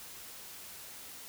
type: silence
effects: white hiss -48 dBFS RMS until 1.28 s